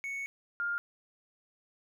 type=tone pair in turn; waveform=triangle / sine; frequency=2217 / 1407.1 Hz; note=C#7 / F6; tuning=0 / +13 cents; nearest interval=minor sixth; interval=787 cents; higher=first; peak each=-33 / -30 dBFS; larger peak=second; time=0.04-0.26 / 0.6-0.78 s; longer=first; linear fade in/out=0 ms; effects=none